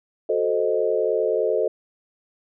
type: chord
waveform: sine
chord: F# diminished seventh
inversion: none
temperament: equal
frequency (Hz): 370 / 440 / 523.3 / 622.3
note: F#4 / A4 / C5 / Eb5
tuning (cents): 0 / 0 / 0 / 0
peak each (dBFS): -27 / -22 / -25 / -25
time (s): 0.29-1.68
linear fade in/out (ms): 5
effects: none